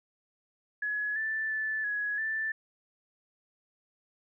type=tone with pitch steps; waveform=sine; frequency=1691 / 1762 / 1749 / 1676 / 1765 Hz; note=G#6 / A6 / A6 / G#6 / A6; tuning=+31 / +2 / -11 / +15 / +5 cents; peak=-29 dBFS; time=0.82-2.52 s; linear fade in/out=5 ms; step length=340 ms; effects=none